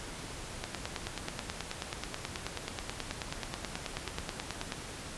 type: click train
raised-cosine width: 0.2 ms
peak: -17 dBFS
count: 39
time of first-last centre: 0.64-4.722 s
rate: 9.31 Hz
effects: pink hiss -43 dBFS RMS until 5.17 s + resampled to 24000 Hz